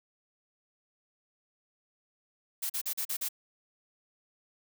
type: noise bursts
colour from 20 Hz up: blue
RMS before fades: -33 dBFS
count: 6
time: 2.62-3.288 s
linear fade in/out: 10 ms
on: 78 ms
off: 40 ms
effects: none